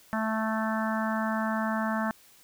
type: harmonic tone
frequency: 220 Hz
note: A3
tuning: in tune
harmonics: 1 / 3 / 4 / 5 / 6 / 7 / 8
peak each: -29 / -34 / -35 / -36 / -37 / -37 / -38 dBFS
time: 0.13-2.11 s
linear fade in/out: 0 ms
effects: white hiss -57 dBFS RMS until 2.43 s